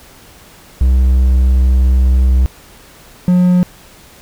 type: tone pair in turn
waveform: triangle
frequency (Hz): 64 / 179.72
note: C2 / F3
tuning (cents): -38 / +50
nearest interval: octave + tritone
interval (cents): 1788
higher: second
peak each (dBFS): -5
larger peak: neither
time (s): 0.81-2.46 / 3.28-3.63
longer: first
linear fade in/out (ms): 0
effects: pink hiss -41 dBFS RMS until 4.21 s